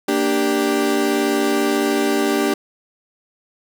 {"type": "chord", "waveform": "35% pulse", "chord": "G minor", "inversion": "first", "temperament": "equal", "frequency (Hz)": [233.1, 293.7, 392], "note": ["Bb3", "D4", "G4"], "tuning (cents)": [0, 0, 0], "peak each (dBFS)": [-22, -18, -18], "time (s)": [0.08, 2.54], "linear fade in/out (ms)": 5, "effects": []}